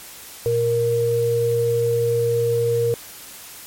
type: tone pair together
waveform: sine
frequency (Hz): 117.5 / 468.5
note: A#2 / A#4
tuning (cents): +14 / +9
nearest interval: 2 octaves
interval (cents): 2395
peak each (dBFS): -24 / -17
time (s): 0.46-2.94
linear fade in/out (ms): 0
effects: white hiss -39 dBFS RMS until 3.66 s + MP3 64 kbps